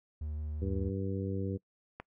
triangle tone with vibrato, 76 Hz, D#2, 40 cents flat, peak -33 dBFS, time 0.21-0.9 s, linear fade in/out 5 ms, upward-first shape triangle, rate 6.2 Hz, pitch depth 11 cents each way
harmonic tone, 96.8 Hz, G2, 21 cents flat, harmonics 1 / 2 / 3 / 4 / 5, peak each -35 / -38 / -40 / -41 / -42 dBFS, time 0.61-1.58 s, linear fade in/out 20 ms
click, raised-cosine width 0.5 ms, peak -26 dBFS, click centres 2 s
effects noise-tail reverb RT60 0.1 s tail -24 dB re dry

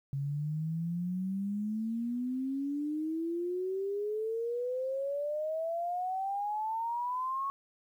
sine exponential sweep, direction up, 136.9 to 1108.7 Hz, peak -31 dBFS, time 0.13-7.5 s, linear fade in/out 0 ms, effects 11-bit

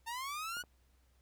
sawtooth linear sweep, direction up, 894 to 1480 Hz, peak -35 dBFS, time 0.06-0.63 s, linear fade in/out 20 ms
clicks, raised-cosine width 1 ms, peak -40 dBFS, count 2, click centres 0.569 / 0.638 s
effects added 63 Hz sine -67 dBFS peak until 1.21 s + pink hiss -75 dBFS RMS until 1.21 s

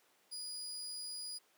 30% pulse tone, 4907 Hz, D#8, 25 cents flat, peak -39 dBFS, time 0.31-1.39 s, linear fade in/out 20 ms, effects pink hiss -70 dBFS RMS until 1.57 s + high-pass 400 Hz 12 dB/octave

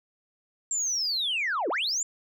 sine linear two-way sweep, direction down then up, 7480 to 293.7 to 7410 Hz, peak -24 dBFS, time 0.71-2.03 s, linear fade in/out 2 ms, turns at 1.69 s, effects tanh soft clip ceiling -22 dBFS

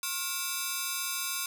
5% pulse ring-modulated tone, 1244.5 Hz, D#6, in tune, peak -16 dBFS, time 0.03-1.46 s, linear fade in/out 2 ms, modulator 167 Hz, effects none

